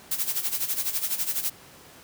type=noise with tremolo; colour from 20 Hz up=blue; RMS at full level=-25 dBFS; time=0.11-1.5 s; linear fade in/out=5 ms; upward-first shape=sine; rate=12 Hz; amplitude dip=75%; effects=pink hiss -49 dBFS RMS until 2.03 s + high-pass 100 Hz 12 dB/octave